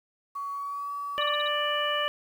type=tone with pitch glide; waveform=sine; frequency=1126 to 1141.7 Hz; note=C#6 to D6; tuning=+27 to -49 cents; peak=-31 dBFS; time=0.35-1.34 s; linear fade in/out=10 ms; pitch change=+24 cents; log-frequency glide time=0.52-0.92 s
type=harmonic tone; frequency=590 Hz; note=D5; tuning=8 cents sharp; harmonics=1 / 2 / 3 / 4 / 5; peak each=-31 / -30 / -32 / -38 / -30 dBFS; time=1.18-2.08 s; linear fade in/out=0 ms
type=tone bursts; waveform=sine; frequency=3815 Hz; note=A#7; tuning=39 cents sharp; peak=-34 dBFS; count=5; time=1.21-1.478 s; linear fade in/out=5 ms; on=20 ms; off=42 ms
effects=9-bit